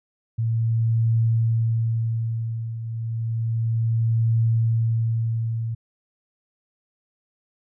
sine tone with tremolo, 113.9 Hz, A#2, 40 cents flat, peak -16 dBFS, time 0.38-5.75 s, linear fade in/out 10 ms, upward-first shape triangle, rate 0.31 Hz, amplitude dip 75%, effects none

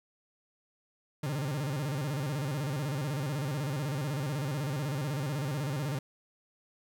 40% pulse tone with vibrato, 141.1 Hz, C#3, 31 cents sharp, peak -30 dBFS, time 1.23-5.99 s, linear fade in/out 5 ms, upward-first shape square, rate 16 Hz, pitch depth 130 cents each way, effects 12-bit

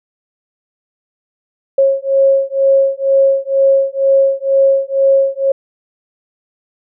sine beating tone pair, 543 / 545.1 Hz, C#5 / C#5, -36 / -29 cents, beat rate 2.1 Hz, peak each -12 dBFS, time 1.78-5.52 s, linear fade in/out 5 ms, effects none

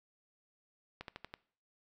slowing click train, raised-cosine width 0.3 ms, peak -27 dBFS, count 5, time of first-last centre 1.01-1.339 s, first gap 72 ms, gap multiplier 1.09, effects noise-tail reverb RT60 0.5 s tail -21 dB re dry

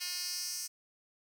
10% pulse tone with high-pass filter sweep, 357.7 Hz, F4, 41 cents sharp, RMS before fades -38 dBFS, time 0-0.68 s, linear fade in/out 20 ms, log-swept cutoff 3700 to 6600 Hz, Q 2.2, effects none

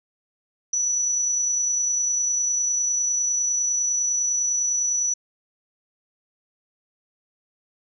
sine tone with amplitude modulation, 5920 Hz, F#8, in tune, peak -19 dBFS, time 0.73-5.14 s, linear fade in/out 5 ms, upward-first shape sine, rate 29.9 Hz, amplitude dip 25%, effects none

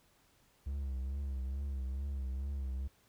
triangle tone with vibrato, 67.4 Hz, C#2, 48 cents flat, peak -33 dBFS, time 0.66-2.88 s, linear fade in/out 10 ms, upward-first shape triangle, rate 2.3 Hz, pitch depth 89 cents each way, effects pink hiss -69 dBFS RMS until 3.08 s

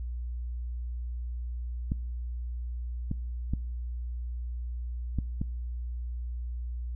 clicks, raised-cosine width 5 ms, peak -17 dBFS, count 5, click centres 1.919 / 3.114 / 3.536 / 5.187 / 5.415 s, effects noise-tail reverb RT60 0.9 s tail -24 dB re dry + added 60 Hz sine -32 dBFS peak until 6.95 s

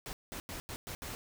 pink noise bursts at uneven times, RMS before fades -42 dBFS, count 6, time 0.06-0.13 / 0.32-0.4 / 0.49-0.6 / 0.69-0.76 / 0.87-0.95 / 1.02-1.15 s, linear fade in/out 0 ms, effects none

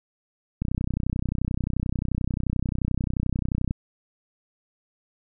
click train, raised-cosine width 5 ms, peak -13 dBFS, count 98, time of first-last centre 0.62-3.709 s, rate 31.4 Hz, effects none

